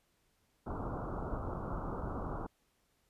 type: low-pass noise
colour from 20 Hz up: pink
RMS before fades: -39 dBFS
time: 0.66-2.47 s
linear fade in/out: 10 ms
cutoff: 1400 Hz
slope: 96 dB/octave
effects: pink hiss -75 dBFS RMS until 3.09 s + resampled to 32000 Hz